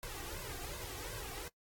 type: noise with flanger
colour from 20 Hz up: pink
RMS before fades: -44 dBFS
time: 0.03-1.48 s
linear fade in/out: 0 ms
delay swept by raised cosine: 1.9 to 2.63 ms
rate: 2.7 Hz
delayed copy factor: +0.95
effects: noise-tail reverb RT60 0.1 s tail -21 dB re dry + AAC 64 kbps